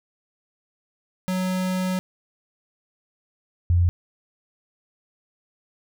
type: tone pair in turn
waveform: square / sine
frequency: 185 / 87.31 Hz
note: F#3 / F2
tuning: 0 / 0 cents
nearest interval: octave + minor second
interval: 1300 cents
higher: first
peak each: -23 / -15 dBFS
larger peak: second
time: 1.28-1.99 / 3.7-3.89 s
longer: first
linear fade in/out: 0 ms
effects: none